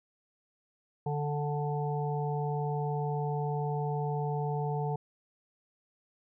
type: harmonic tone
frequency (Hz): 146.83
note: D3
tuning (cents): 0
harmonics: 1 / 3 / 5 / 6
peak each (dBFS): -31 / -36 / -38 / -39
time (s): 1.06-4.96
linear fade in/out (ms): 5
effects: none

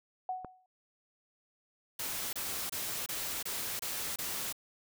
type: tone with exponential decay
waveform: sine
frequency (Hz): 742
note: F#5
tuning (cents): +5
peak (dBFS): -30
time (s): 0.29-0.66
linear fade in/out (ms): 2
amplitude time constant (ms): 80
type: click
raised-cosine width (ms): 1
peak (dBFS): -27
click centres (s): 0.447
type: noise bursts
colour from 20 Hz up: white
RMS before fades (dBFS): -37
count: 7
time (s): 1.99-4.526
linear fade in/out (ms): 5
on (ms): 340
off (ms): 26
effects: none

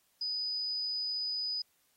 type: tone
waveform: sine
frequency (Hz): 4978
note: D#8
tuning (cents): 0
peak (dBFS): -32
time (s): 0.21-1.62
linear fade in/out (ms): 5
effects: white hiss -72 dBFS RMS until 1.96 s + AAC 48 kbps

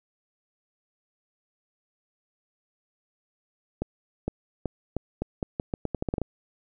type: accelerating click train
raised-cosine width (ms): 2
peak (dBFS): -14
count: 15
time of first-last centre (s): 3.82-6.217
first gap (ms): 460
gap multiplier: 0.82
effects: none

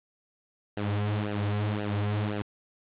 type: tone with flanger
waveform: sawtooth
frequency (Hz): 103.83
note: G#2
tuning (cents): 0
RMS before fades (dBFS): -29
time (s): 0.77-2.42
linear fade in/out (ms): 0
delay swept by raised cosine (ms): 0.87 to 6.37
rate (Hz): 1.9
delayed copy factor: -0.8
effects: resampled to 8000 Hz + 8-bit

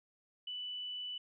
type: tone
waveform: sine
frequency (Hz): 2978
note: F#7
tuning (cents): +11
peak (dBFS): -39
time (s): 0.47-1.18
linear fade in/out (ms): 5
effects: none

